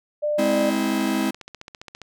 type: tone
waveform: sine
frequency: 596 Hz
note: D5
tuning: 25 cents sharp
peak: -20 dBFS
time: 0.22-0.71 s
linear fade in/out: 20 ms
type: chord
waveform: 45% pulse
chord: Ab augmented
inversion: none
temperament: just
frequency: 207.7 / 259.6 / 324.5 Hz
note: Ab3 / C4 / E4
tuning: 0 / -13 / -27 cents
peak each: -25 dBFS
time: 0.38-1.31 s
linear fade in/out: 10 ms
type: click train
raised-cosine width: 0.2 ms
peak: -21 dBFS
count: 16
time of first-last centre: 1.01-2.017 s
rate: 14.9 Hz
effects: none